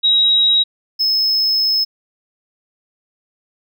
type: tone pair in turn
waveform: sine / triangle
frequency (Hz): 3827 / 5189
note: A#7 / E8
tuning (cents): +45 / -28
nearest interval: perfect fourth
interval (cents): 527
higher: second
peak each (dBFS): -10 / -12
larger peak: first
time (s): 0.03-0.64 / 0.99-1.85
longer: second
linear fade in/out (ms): 20
effects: none